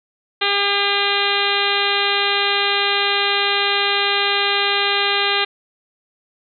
harmonic tone, 402.4 Hz, G4, 45 cents sharp, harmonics 1 / 2 / 3 / 4 / 5 / 6 / 7 / 8 / 9 / 10, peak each -25 / -25 / -25 / -25 / -25 / -25 / -25 / -25 / -25 / -25 dBFS, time 0.41-5.45 s, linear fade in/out 10 ms, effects none

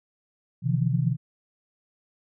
sine tone cluster, 126.9 / 151 / 166.4 / 175.2 Hz, B2 / D3 / E3 / F3, +47 / +48 / +17 / +6 cents, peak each -24 / -27 / -27 / -32 dBFS, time 0.62-1.17 s, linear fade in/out 50 ms, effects none

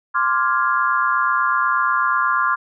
sine chord, D half-diminished seventh, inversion third, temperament equal, 1046.5 / 1174.7 / 1396.9 / 1661.2 Hz, C6 / D6 / F6 / Ab6, 0 / 0 / 0 / 0 cents, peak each -20 / -21 / -20 / -25 dBFS, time 0.14-2.56 s, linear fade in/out 20 ms, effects none

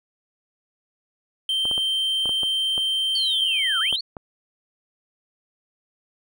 triangle tone, 3131 Hz, G7, 3 cents flat, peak -19 dBFS, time 1.49-3.96 s, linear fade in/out 2 ms
clicks, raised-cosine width 1 ms, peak -20 dBFS, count 9, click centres 1.654 / 1.713 / 1.779 / 2.257 / 2.293 / 2.433 / 2.779 / 3.927 / 4.168 s
sine linear two-way sweep, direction down then up, 4545 to 1256 to 4545 Hz, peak -25 dBFS, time 3.15-4.01 s, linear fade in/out 5 ms, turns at 3.8 s
effects none

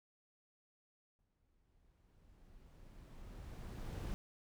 brown noise with exponential growth, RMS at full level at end -40 dBFS, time 1.19-4.14 s, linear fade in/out 0 ms, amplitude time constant 640 ms, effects none

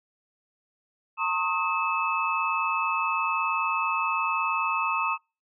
sine tone cluster, 912 / 1081 / 1262 / 2607 Hz, A#5 / C#6 / D#6 / E7, -38 / -44 / +24 / -20 cents, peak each -30 / -29 / -29 / -29 dBFS, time 1.17-5.18 s, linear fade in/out 50 ms, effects noise-tail reverb RT60 0.3 s tail -25 dB re dry

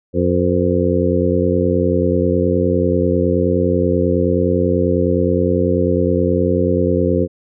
harmonic tone with a mistuned harmonic, 89.9 Hz, F#2, 49 cents flat, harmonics 1 / 2 / 3 / 4 / 5 / 6, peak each -20 / -20 / -20 / -20 / -20 / -20 dBFS, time 0.13-7.28 s, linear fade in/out 50 ms, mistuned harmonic 6, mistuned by -69 cents, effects none

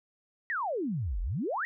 sine exponential two-way sweep, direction down then up, 1968 to 39 to 1968 Hz, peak -29 dBFS, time 0.5-1.65 s, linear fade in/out 0 ms, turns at 1.21 s, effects none

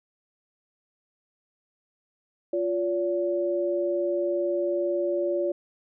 sine tone pair together, 350.1 / 572 Hz, F4 / D5, +4 / -46 cents, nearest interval minor sixth, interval 850 cents, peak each -26 dBFS, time 2.53-5.52 s, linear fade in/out 5 ms, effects none

